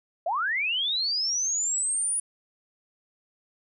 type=linear sweep; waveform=sine; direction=up; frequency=618 to 9810 Hz; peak=-24 dBFS; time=0.26-2.2 s; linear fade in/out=5 ms; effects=none